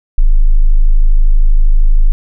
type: tone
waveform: sine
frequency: 26.33 Hz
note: G#0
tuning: 25 cents sharp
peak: -3 dBFS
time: 0.18-2.12 s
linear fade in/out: 0 ms
effects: none